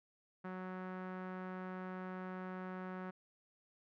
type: tone with low-pass filter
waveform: sawtooth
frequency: 185 Hz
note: F#3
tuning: in tune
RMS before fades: -45 dBFS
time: 0.44-3.11 s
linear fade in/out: 10 ms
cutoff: 1500 Hz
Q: 2
effects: none